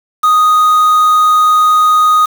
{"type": "tone with quantisation", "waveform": "triangle", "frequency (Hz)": 1244.5, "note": "D#6", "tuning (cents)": 0, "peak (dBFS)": -4, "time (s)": [0.23, 2.26], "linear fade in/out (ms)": 10, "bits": 4, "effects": []}